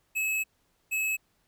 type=tone pair in turn; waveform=square; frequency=2584 / 2584 Hz; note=E7 / E7; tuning=-35 / -35 cents; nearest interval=unison; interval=0 cents; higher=neither; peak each=-27 / -27 dBFS; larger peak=neither; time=0.15-0.44 / 0.91-1.17 s; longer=first; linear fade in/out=20 ms; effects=pink hiss -71 dBFS RMS until 1.47 s